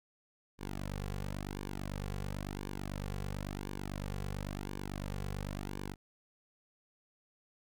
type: tone with flanger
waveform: sawtooth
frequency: 49 Hz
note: G1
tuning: in tune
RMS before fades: -40 dBFS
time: 0.58-5.96 s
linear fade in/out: 50 ms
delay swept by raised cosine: 1.5 to 3.3 ms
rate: 0.96 Hz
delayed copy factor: -0.85
effects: none